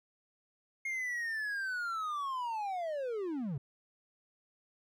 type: linear sweep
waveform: triangle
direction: down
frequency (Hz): 2147 to 123.47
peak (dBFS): -32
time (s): 0.85-3.58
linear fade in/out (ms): 5
effects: none